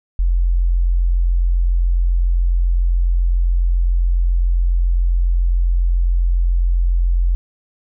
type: tone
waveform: sine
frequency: 43.65 Hz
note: F1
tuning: in tune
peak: -12 dBFS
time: 0.19-7.35 s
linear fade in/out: 0 ms
effects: none